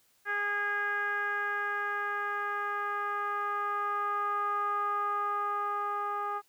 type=tone with low-pass filter sweep; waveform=10% pulse; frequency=410 Hz; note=G#4; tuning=22 cents flat; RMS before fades=-32 dBFS; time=0.25-6.42 s; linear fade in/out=50 ms; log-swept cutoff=1700 to 1100 Hz; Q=5.4; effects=white hiss -68 dBFS RMS until 6.48 s